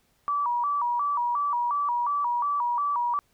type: tone with vibrato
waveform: sine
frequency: 1053 Hz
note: C6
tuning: 11 cents sharp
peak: -23 dBFS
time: 0.28-3.19 s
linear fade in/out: 0 ms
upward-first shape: square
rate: 2.8 Hz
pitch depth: 160 cents each way
effects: pink hiss -67 dBFS RMS until 3.33 s